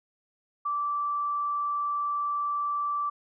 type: tone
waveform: sine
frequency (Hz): 1165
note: D6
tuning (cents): -14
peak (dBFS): -26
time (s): 0.65-3.1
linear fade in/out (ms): 10
effects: none